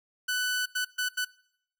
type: tone bursts at uneven times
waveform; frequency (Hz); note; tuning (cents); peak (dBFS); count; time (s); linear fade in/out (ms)
sawtooth; 1495; F#6; +17; -23; 4; 0.28-0.66 / 0.75-0.85 / 0.98-1.09 / 1.17-1.25; 10
effects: noise-tail reverb RT60 0.7 s tail -23 dB re dry